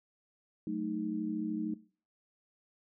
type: chord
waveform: sine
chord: D# diminished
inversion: first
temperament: equal with one note detuned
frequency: 186.93 / 220 / 311.1 Hz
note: F#3 / A3 / D#4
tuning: +18 / 0 / 0 cents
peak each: -39 / -37 / -36 dBFS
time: 0.67-1.74 s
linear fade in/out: 2 ms
effects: noise-tail reverb RT60 0.4 s tail -19 dB re dry